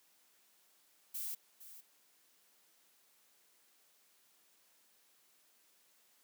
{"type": "noise with echo", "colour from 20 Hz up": "violet", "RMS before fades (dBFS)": -41, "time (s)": [1.14, 1.35], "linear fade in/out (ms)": 10, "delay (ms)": 460, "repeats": 1, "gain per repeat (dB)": -13, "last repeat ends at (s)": 1.81, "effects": ["white hiss -70 dBFS RMS until 6.23 s", "high-pass 200 Hz 12 dB/octave"]}